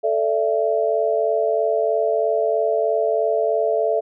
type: chord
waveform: sine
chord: A suspended fourth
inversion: none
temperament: equal with one note detuned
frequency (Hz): 440 / 587.3 / 670.4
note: A4 / D5 / E5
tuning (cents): 0 / 0 / +29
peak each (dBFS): -21 / -23 / -20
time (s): 0.03-4.01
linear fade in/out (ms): 20
effects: none